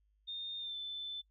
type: tone with pitch glide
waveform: sine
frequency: 3648 to 3524 Hz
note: A#7 to A7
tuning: -38 to +2 cents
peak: -39 dBFS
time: 0.27-1.22 s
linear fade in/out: 20 ms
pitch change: -60 cents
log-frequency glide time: 0.59-0.76 s
effects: noise-tail reverb RT60 0.1 s tail -24 dB re dry + added 51 Hz sine -70 dBFS peak until 1.3 s